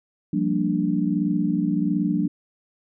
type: chord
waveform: sine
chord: G minor seventh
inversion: third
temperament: equal with one note detuned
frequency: 174.61 / 196 / 230.8 / 293.7 Hz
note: F3 / G3 / Bb3 / D4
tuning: 0 / 0 / -17 / 0 cents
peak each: -25 / -25 / -27 / -24 dBFS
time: 0.33-2.28 s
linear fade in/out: 5 ms
effects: none